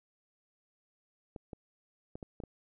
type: clicks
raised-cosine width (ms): 2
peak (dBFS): -29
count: 6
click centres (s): 1.362 / 1.532 / 2.155 / 2.228 / 2.402 / 2.437
effects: none